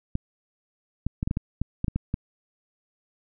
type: clicks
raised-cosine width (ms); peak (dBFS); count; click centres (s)
5; -13; 11; 0.154 / 1.066 / 1.229 / 1.275 / 1.311 / 1.371 / 1.616 / 1.844 / 1.882 / 1.96 / 2.141
effects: none